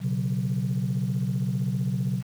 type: chord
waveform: sine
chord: B suspended second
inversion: none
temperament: just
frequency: 123.47 / 138.9 / 185.21 Hz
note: B2 / C#3 / F#3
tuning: 0 / +4 / +2 cents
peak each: -27 dBFS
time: 0-2.23 s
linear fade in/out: 50 ms
effects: tanh soft clip ceiling -18 dBFS + 8-bit